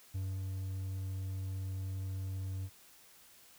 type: tone with ADSR envelope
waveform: triangle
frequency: 95 Hz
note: F#2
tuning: 46 cents sharp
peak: -32 dBFS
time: 0.14-2.7 s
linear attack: 12 ms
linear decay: 250 ms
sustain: -2 dB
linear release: 57 ms
effects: white hiss -60 dBFS RMS until 3.58 s